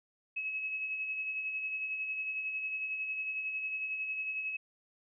sine tone with tremolo, 2572 Hz, E7, 43 cents flat, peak -32 dBFS, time 0.36-4.57 s, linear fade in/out 10 ms, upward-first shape sine, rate 11 Hz, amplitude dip 40%, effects none

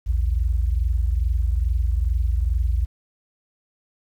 sine tone pair together, 56.94 / 79.3 Hz, A#1 / D#2, -40 / +33 cents, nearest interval tritone, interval 573 cents, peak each -19 / -24 dBFS, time 0.06-2.86 s, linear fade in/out 20 ms, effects 9-bit

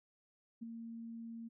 sine tone with ADSR envelope, 229.5 Hz, A#3, 27 cents flat, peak -39 dBFS, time 0.61-1.49 s, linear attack 18 ms, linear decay 9 ms, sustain -5 dB, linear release 19 ms, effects none

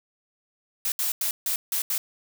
blue noise bursts at uneven times, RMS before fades -26 dBFS, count 6, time 0.85-0.92 / 0.99-1.12 / 1.21-1.31 / 1.46-1.56 / 1.72-1.82 / 1.9-1.98 s, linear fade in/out 2 ms, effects none

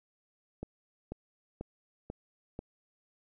click train, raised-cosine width 2 ms, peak -25 dBFS, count 5, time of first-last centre 0.63-2.591 s, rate 2.04 Hz, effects none

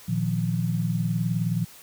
sine chord, Bb suspended fourth, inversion none, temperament just, 116.54 / 155.39 / 174.81 Hz, Bb2 / Eb3 / F3, 0 / -2 / +2 cents, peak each -27 / -28 / -26 dBFS, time 0.08-1.65 s, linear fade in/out 10 ms, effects white hiss -48 dBFS RMS until 1.82 s

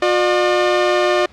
sawtooth tone pair together, 358.7 / 602.4 Hz, F4 / D5, +46 / +44 cents, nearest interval major sixth, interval 898 cents, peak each -12 dBFS, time 0.02-1.26 s, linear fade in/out 5 ms, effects pink hiss -46 dBFS RMS until 1.32 s + low-pass 4000 Hz 12 dB/octave

